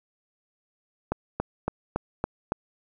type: click train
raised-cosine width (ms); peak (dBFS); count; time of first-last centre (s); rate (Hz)
1; -11; 6; 1.12-2.521; 3.57
effects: none